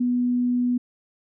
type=tone; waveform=sine; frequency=245.8 Hz; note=B3; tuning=8 cents flat; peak=-19 dBFS; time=0-0.78 s; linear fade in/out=10 ms; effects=none